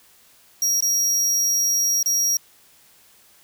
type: tone with dropouts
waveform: 45% pulse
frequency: 5670 Hz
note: F8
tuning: 25 cents sharp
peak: -18 dBFS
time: 0.62-2.37 s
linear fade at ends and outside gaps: 2 ms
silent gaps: 0.806-0.824 / 2.029-2.059 s
effects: white hiss -54 dBFS RMS until 3.43 s